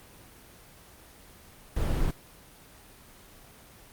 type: noise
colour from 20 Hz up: brown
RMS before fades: -26 dBFS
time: 1.76-2.11 s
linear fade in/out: 5 ms
effects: pink hiss -52 dBFS RMS until 3.92 s + Opus 24 kbps